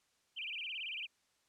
sine tone with vibrato, 2717 Hz, F7, 48 cents flat, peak -39 dBFS, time 0.36-1.07 s, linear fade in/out 20 ms, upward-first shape sine, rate 18 Hz, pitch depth 260 cents each way, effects white hiss -75 dBFS RMS until 1.48 s + low-pass 8000 Hz 12 dB/octave

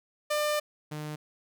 sawtooth tone pair in turn, 598 / 151.46 Hz, D5 / D#3, +31 / -46 cents, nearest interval 2 octaves, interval 2377 cents, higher first, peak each -22 / -31 dBFS, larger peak first, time 0.3-0.6 / 0.91-1.16 s, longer first, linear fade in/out 10 ms, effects none

